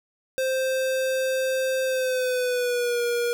square tone with pitch glide, 523.3 to 477.1 Hz, C5 to A#4, 0 to +40 cents, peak -23 dBFS, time 0.38-3.33 s, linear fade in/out 0 ms, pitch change -160 cents, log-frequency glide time 1.84-3.02 s, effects none

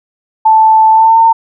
sine tone with pitch glide, 879 to 906.8 Hz, A5 to A#5, -2 to -48 cents, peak -3 dBFS, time 0.45-1.33 s, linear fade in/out 10 ms, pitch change +54 cents, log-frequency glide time 0.91-1.19 s, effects none

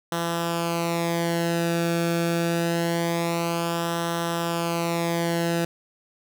sawtooth tone with flanger, 169 Hz, E3, 43 cents sharp, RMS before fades -25 dBFS, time 0.12-5.65 s, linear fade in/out 2 ms, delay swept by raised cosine 0.43 to 1 ms, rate 0.25 Hz, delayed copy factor -0.7, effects none

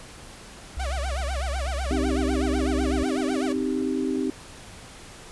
sine tone, 65 Hz, C2, 11 cents flat, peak -26 dBFS, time 0.77-3.03 s, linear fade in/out 0 ms
sawtooth tone with vibrato, 662 Hz, E5, 7 cents sharp, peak -27 dBFS, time 0.79-3.53 s, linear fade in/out 10 ms, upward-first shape sine, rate 8 Hz, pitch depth 290 cents each way
sine chord, C minor, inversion none, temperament equal, 261.6 / 311.1 / 392 Hz, C4 / Eb4 / G4, 0 / 0 / 0 cents, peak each -26 / -28 / -29 dBFS, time 1.91-4.3 s, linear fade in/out 0 ms
effects pink hiss -44 dBFS RMS until 5.31 s + resampled to 24000 Hz

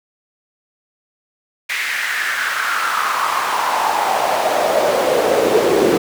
brown noise with high-pass filter sweep, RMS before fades -17 dBFS, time 1.69-5.98 s, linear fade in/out 10 ms, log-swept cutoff 2100 to 370 Hz, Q 3.9, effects none

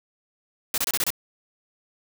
white noise bursts, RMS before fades -24 dBFS, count 6, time 0.74-1.104 s, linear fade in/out 2 ms, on 39 ms, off 26 ms, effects none

